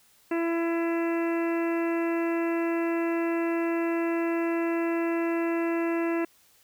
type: harmonic tone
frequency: 335 Hz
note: E4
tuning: 28 cents sharp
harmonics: 1 / 2 / 3 / 4 / 5 / 6 / 7 / 8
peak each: -25 / -34 / -38 / -41 / -40 / -41 / -46 / -42 dBFS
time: 0.31-6.25 s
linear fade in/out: 5 ms
effects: white hiss -61 dBFS RMS until 6.63 s